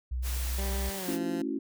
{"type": "tone with vibrato", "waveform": "sine", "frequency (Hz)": 62.5, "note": "B1", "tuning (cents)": 21, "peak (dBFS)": -29, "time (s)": [0.11, 0.9], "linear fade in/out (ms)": 10, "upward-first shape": "sine", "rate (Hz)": 8.8, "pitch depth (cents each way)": 15}
{"type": "noise", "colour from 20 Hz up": "white", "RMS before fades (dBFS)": -39, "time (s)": [0.22, 1.19], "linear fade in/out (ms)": 50}
{"type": "tone with pitch glide", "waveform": "15% pulse", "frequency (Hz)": [196, 172.61], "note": ["G3", "F3"], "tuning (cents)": [0, -20], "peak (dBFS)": -30, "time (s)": [0.58, 1.42], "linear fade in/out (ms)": 5, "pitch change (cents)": -220, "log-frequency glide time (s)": [0.96, 1.12]}
{"type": "chord", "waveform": "sine", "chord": "F# minor seventh", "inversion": "first", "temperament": "equal", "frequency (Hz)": [220, 277.2, 329.6, 370], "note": ["A3", "C#4", "E4", "F#4"], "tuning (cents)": [0, 0, 0, 0], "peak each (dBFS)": [-38, -32, -35, -38], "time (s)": [1.07, 1.59], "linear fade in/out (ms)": 10}
{"effects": []}